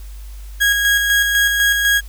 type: tone with tremolo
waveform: 35% pulse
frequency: 1645 Hz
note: G#6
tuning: 17 cents flat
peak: -10 dBFS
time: 0.6-2.01 s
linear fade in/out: 20 ms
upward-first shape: square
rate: 4 Hz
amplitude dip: 35%
effects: added 50 Hz sine -30 dBFS peak until 2.08 s + white hiss -47 dBFS RMS until 2.08 s